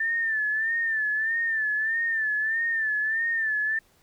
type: tone with vibrato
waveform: sine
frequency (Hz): 1776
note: A6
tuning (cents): +16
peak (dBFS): -23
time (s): 0-3.79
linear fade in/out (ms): 5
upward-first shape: sine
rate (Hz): 1.6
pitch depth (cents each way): 69
effects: pink hiss -62 dBFS RMS until 4.02 s